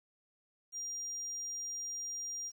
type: tone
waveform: triangle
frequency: 5700 Hz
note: F8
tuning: 34 cents sharp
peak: -35 dBFS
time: 0.72-2.52 s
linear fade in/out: 50 ms
effects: tanh soft clip ceiling -35 dBFS + 11-bit